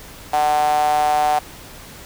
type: tone with high-pass filter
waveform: sawtooth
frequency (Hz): 150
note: D3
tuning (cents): +37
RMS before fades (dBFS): -17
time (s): 0.33-1.39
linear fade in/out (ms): 5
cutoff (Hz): 750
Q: 9.2
effects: pink hiss -39 dBFS RMS until 2.05 s